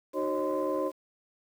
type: tone cluster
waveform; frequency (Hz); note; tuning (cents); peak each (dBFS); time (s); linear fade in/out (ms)
sine; 306.5 / 374.7 / 539 / 615 / 1031; D#4 / F#4 / C#5 / D#5 / C6; -26 / +22 / -49 / -20 / -26; -33 / -33 / -30 / -36 / -35; 0.13-0.92; 50
effects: tanh soft clip ceiling -19 dBFS + 9-bit